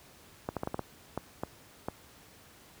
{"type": "clicks", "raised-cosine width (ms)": 1, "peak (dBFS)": -18, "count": 9, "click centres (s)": [0.489, 0.567, 0.634, 0.674, 0.744, 0.793, 1.176, 1.435, 1.885], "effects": ["pink hiss -56 dBFS RMS until 2.8 s", "high-pass 60 Hz 12 dB/octave"]}